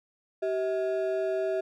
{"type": "ring-modulated tone", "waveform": "triangle", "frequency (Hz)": 514, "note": "C5", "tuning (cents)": -31, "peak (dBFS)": -21, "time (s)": [0.42, 1.61], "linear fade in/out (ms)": 10, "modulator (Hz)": 130, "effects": []}